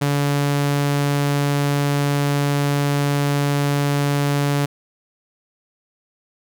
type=tone; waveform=sawtooth; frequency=143 Hz; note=D3; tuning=46 cents flat; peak=-13 dBFS; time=0.01-4.66 s; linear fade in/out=10 ms; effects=none